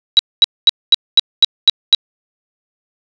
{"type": "tone bursts", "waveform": "sine", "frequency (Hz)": 3888, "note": "B7", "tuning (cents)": -28, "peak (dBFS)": -3, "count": 8, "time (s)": [0.17, 1.948], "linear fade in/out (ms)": 0, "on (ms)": 21, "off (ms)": 230, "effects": ["resampled to 16000 Hz", "7-bit"]}